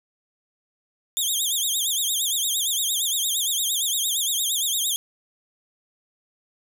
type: tone with vibrato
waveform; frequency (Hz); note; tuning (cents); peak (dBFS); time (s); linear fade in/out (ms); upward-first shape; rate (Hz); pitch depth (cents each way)
15% pulse; 3457; A7; -31; -15; 1.17-4.96; 0; sine; 8.7; 170
effects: none